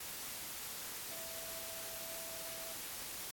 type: tone in noise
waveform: sine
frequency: 659.3 Hz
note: E5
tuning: in tune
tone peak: -53 dBFS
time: 1.11-2.74 s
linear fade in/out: 5 ms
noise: white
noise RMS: -45 dBFS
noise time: 0-3.31 s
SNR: -11 dB
effects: AAC 64 kbps